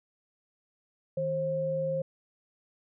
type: tone pair together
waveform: sine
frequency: 157.46 / 533 Hz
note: D#3 / C5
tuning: +21 / +32 cents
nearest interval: octave + major sixth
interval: 2111 cents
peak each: -35 / -28 dBFS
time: 1.17-2.02 s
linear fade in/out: 5 ms
effects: none